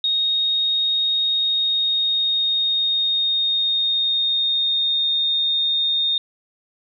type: tone with pitch glide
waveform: sine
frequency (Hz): 3730 to 3674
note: A#7 to A#7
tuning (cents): 0 to -26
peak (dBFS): -17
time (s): 0.04-6.18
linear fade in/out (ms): 2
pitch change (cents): -26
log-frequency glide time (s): 1.25-5.16
effects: none